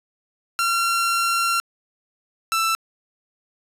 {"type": "tone pair in turn", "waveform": "sawtooth", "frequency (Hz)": [1369, 1330], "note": ["F6", "E6"], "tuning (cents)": [-35, 15], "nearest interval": "minor second", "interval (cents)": 50, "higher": "first", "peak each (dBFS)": -15, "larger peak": "neither", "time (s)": [[0.59, 1.6], [2.52, 2.75]], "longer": "first", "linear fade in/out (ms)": 0, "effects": ["resampled to 32000 Hz", "9-bit"]}